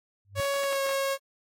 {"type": "tone with exponential growth", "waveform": "sine", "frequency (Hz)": 99.1, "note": "G2", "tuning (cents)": 19, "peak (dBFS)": -27, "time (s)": [0.25, 0.4], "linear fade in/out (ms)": 0, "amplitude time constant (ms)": 32}
{"type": "tone with pitch glide", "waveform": "sawtooth", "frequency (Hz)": [558, 546.5], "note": ["C#5", "C#5"], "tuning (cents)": [11, -25], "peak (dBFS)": -22, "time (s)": [0.35, 1.18], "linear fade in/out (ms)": 50, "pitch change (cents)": -36, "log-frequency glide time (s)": [0.61, 0.81]}
{"effects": ["AAC 48 kbps"]}